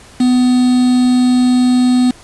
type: tone with quantisation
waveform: triangle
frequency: 250 Hz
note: B3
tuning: 21 cents sharp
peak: -6 dBFS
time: 0.2-2.11 s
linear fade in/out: 5 ms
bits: 4
effects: pink hiss -40 dBFS RMS until 2.23 s + resampled to 24000 Hz